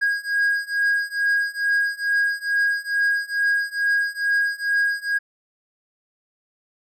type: beating tone pair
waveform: triangle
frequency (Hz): 1636 / 1638.3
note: G#6 / G#6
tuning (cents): -26 / -24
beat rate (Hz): 2.3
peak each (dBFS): -21 / -20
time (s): 0.01-5.19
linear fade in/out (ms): 20
effects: none